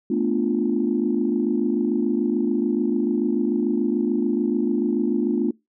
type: chord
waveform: sine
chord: B half-diminished seventh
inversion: third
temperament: equal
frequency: 220 / 246.9 / 293.7 / 349.2 Hz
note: A3 / B3 / D4 / F4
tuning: 0 / 0 / 0 / 0 cents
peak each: -24 dBFS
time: 0.1-5.51 s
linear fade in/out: 5 ms
effects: noise-tail reverb RT60 0.2 s tail -23 dB re dry + tanh soft clip ceiling -9 dBFS